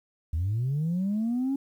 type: linear sweep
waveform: sine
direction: up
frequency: 74.5 to 278.4 Hz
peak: -23 dBFS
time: 0.33-1.56 s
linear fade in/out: 5 ms
effects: tanh soft clip ceiling -22 dBFS + 10-bit